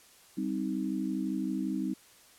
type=chord; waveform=sine; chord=C minor; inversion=second; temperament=just; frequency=196.22 / 261.6 / 314 Hz; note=G3 / C4 / Eb4; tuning=+2 / 0 / +16 cents; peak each=-34 dBFS; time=0.37-1.94 s; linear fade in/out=10 ms; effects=white hiss -58 dBFS RMS until 2.38 s + low-pass 12000 Hz 12 dB/octave